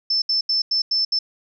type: tone bursts at uneven times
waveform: sine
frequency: 5290 Hz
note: E8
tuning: 5 cents sharp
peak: -17 dBFS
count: 6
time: 0.1-0.22 / 0.29-0.41 / 0.49-0.62 / 0.71-0.82 / 0.91-1.05 / 1.12-1.19 s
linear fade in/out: 5 ms
effects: none